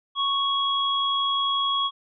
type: tone pair together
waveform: sine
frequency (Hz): 1108.7 / 3320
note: C#6 / G#7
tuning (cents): 0 / -1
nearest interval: octave + perfect fifth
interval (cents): 1899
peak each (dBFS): -24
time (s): 0.15-1.91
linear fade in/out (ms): 50
effects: none